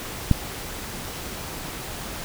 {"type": "click", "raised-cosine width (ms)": 5, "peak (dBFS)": -3, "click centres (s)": 0.313, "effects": ["pink hiss -34 dBFS RMS until 2.24 s"]}